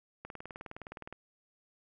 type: click train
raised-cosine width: 0.5 ms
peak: -28 dBFS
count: 18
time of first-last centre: 0.25-1.126 s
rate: 19.4 Hz
effects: none